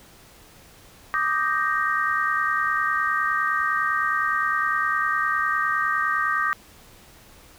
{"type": "chord", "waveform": "sine", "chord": "Eb major seventh", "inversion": "third", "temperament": "equal", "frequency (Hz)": [1174.7, 1244.5, 1568, 1864.7], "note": ["D6", "Eb6", "G6", "Bb6"], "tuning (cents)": [0, 0, 0, 0], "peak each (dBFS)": -26, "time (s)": [1.14, 6.53], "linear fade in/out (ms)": 0, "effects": ["pink hiss -50 dBFS RMS until 7.58 s"]}